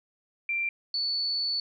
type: tone pair in turn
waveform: sine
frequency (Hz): 2362 / 4459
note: D7 / C#8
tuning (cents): +9 / +9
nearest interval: major seventh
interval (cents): 1100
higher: second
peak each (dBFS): -26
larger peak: neither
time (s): 0.49-0.69 / 0.94-1.6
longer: second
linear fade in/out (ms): 2
effects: none